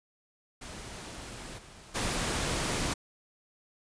pink noise with level steps, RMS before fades -43 / -51 / -31 dBFS, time 0.61-2.94 s, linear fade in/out 10 ms, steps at 1.57 / 1.94 s, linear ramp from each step 20 ms, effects resampled to 22050 Hz

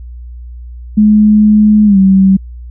sine tone with pitch glide, 211.8 to 191.99 Hz, G#3 to G3, +34 to -36 cents, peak -3 dBFS, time 0.97-2.37 s, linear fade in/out 10 ms, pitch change -170 cents, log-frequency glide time 1.85-1.98 s, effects added 60 Hz sine -25 dBFS peak until 2.7 s

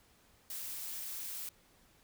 blue noise, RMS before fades -42 dBFS, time 0.5-1.49 s, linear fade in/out 2 ms, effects pink hiss -66 dBFS RMS until 2.03 s

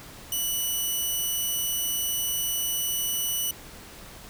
5% pulse tone, 2960 Hz, F#7, in tune, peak -17 dBFS, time 0.32-3.51 s, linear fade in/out 2 ms, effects pink hiss -45 dBFS RMS until 4.29 s

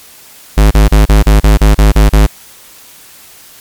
square tone bursts, 52.1 Hz, G#1, 6 cents sharp, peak -3 dBFS, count 10, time 0.57-2.267 s, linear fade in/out 10 ms, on 140 ms, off 33 ms, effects white hiss -37 dBFS RMS until 3.6 s + MP3 96 kbps

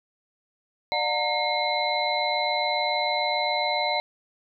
sine tone cluster, 597 / 724 / 916 / 2141 / 4010 Hz, D5 / F#5 / A#5 / C7 / B7, +28 / -38 / -31 / +39 / +26 cents, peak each -29 dBFS, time 0.92-4 s, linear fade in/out 0 ms, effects none

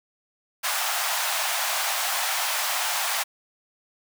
pink high-pass noise, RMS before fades -26 dBFS, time 0.63-3.24 s, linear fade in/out 20 ms, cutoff 660 Hz, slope 48 dB/octave, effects none

